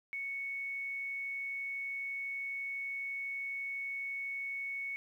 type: tone with quantisation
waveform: sine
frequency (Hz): 2217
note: C#7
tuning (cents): 0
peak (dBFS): -36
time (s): 0.13-4.96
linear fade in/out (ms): 0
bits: 11
effects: none